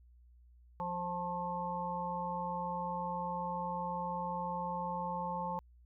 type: harmonic tone with a mistuned harmonic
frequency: 176 Hz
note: F3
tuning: 14 cents sharp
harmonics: 1 / 3 / 5 / 6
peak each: -42 / -43 / -37 / -43 dBFS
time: 0.8-5.59 s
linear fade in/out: 0 ms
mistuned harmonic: 6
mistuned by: +30 cents
effects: added 60 Hz sine -58 dBFS peak until 5.85 s